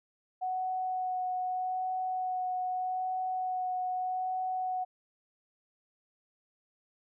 sine tone with vibrato, 740 Hz, F#5, in tune, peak -30 dBFS, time 0.41-4.85 s, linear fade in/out 20 ms, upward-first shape sine, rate 0.81 Hz, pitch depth 11 cents each way, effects none

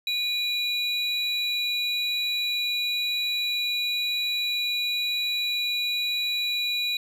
triangle tone pair together, 2445 / 3922 Hz, D#7 / B7, -31 / -13 cents, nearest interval minor sixth, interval 818 cents, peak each -28 / -24 dBFS, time 0.07-6.97 s, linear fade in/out 2 ms, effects none

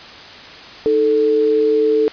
sine tone pair together, 311.1 / 440 Hz, D#4 / A4, 0 / 0 cents, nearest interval tritone, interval 600 cents, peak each -21 / -12 dBFS, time 0.86-2.08 s, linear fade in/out 0 ms, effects white hiss -36 dBFS RMS until 2.12 s + resampled to 11025 Hz

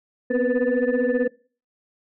sine tone cluster, 244.8 / 260 / 483.4 / 502 / 1753 Hz, B3 / C4 / B4 / B4 / A6, -15 / -11 / -37 / +28 / -7 cents, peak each -24 / -26 / -23 / -22 / -31 dBFS, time 0.3-1.28 s, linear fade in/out 10 ms, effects noise-tail reverb RT60 0.4 s tail -23 dB re dry + tanh soft clip ceiling -11 dBFS

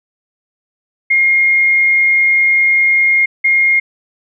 sine tone pair in turn, 2135 / 2135 Hz, C7 / C7, +34 / +34 cents, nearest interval unison, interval 0 cents, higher neither, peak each -8 dBFS, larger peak neither, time 1.1-3.26 / 3.44-3.8 s, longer first, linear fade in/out 10 ms, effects none

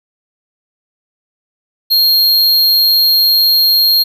square tone, 4234 Hz, C8, 20 cents sharp, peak -8 dBFS, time 1.9-4.04 s, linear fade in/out 20 ms, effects none

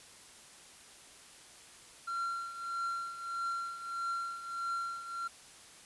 triangle tone with tremolo, 1371 Hz, F6, 32 cents flat, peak -30 dBFS, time 2.07-5.28 s, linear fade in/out 10 ms, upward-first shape triangle, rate 1.6 Hz, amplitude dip 75%, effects white hiss -55 dBFS RMS until 5.85 s + resampled to 24000 Hz

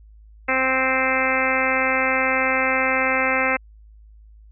harmonic tone, 261.6 Hz, C4, in tune, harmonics 1 / 2 / 3 / 4 / 5 / 6 / 7 / 8 / 9 / 10, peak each -29 / -25 / -28 / -29 / -27 / -27 / -29 / -23 / -29 / -28 dBFS, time 0.48-3.57 s, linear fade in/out 10 ms, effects added 53 Hz sine -44 dBFS peak until 4.51 s

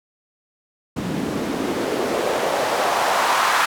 white noise with band-pass filter sweep, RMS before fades -21 dBFS, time 0.96-3.66 s, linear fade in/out 10 ms, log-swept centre 200 to 1200 Hz, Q 1.9, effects none

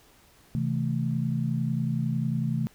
sine chord, A minor, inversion first, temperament equal with one note detuned, 130.81 / 161.8 / 220 Hz, C3 / E3 / A3, 0 / -32 / 0 cents, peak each -28 / -29 / -30 dBFS, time 0.55-2.67 s, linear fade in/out 0 ms, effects pink hiss -58 dBFS RMS until 2.74 s

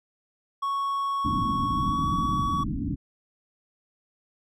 triangle tone with pitch glide, 1108.7 to 1129.4 Hz, C#6 to C#6, 0 to +32 cents, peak -23 dBFS, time 0.62-2.64 s, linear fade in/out 10 ms, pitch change +32 cents, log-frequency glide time 1.72-2.05 s
white low-pass noise, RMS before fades -29 dBFS, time 1.24-2.96 s, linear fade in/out 20 ms, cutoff 310 Hz, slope 96 dB/octave
effects none

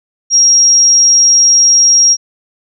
sine tone, 5620 Hz, F8, 10 cents sharp, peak -4 dBFS, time 0.3-2.17 s, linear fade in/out 50 ms, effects none

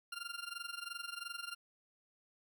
20% pulse tone with amplitude modulation, 1394 Hz, F6, 4 cents flat, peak -34 dBFS, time 0.12-1.55 s, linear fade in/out 5 ms, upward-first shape sine, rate 22.9 Hz, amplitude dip 85%, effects none

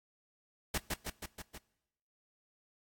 pink noise with echo, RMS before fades -33 dBFS, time 0.74-0.78 s, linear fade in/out 5 ms, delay 160 ms, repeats 5, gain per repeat -3 dB, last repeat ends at 1.58 s, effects noise-tail reverb RT60 0.9 s tail -22 dB re dry + AAC 64 kbps

